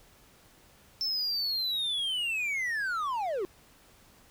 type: linear sweep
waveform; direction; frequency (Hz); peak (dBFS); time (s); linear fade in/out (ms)
triangle; down; 5350 to 345.4; -27; 1.01-3.45; 0
effects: pink hiss -59 dBFS RMS until 4.3 s